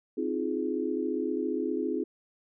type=chord; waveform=sine; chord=F minor seventh; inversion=second; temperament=just; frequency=261.9 / 314.3 / 349.2 / 419.1 Hz; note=C4 / Eb4 / F4 / Ab4; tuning=+2 / +18 / 0 / +16 cents; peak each=-33 dBFS; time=0.17-2.04 s; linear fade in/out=10 ms; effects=none